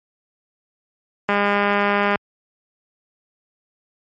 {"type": "click train", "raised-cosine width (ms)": 0.5, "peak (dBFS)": -4, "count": 177, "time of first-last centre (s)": [1.29, 2.157], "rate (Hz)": 203, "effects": ["high-pass 80 Hz 12 dB/octave", "MP3 48 kbps"]}